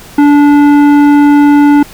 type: tone with tanh clipping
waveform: triangle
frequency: 290 Hz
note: D4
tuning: 22 cents flat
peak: -4 dBFS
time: 0.18-1.83 s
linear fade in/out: 5 ms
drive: 17 dB
effects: pink hiss -33 dBFS RMS until 1.93 s